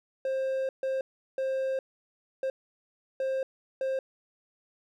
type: tone bursts at uneven times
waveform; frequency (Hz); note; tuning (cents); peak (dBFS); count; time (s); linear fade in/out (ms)
triangle; 530; C5; +22; -25; 6; 0.25-0.69 / 0.83-1.01 / 1.38-1.79 / 2.43-2.5 / 3.2-3.43 / 3.81-3.99; 2
effects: none